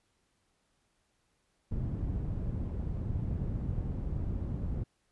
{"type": "low-pass noise", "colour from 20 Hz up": "white", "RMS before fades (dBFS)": -34, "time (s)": [1.71, 4.84], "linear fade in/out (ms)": 10, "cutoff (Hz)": 120, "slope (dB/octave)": 12, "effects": ["pink hiss -75 dBFS RMS until 5.11 s", "resampled to 24000 Hz"]}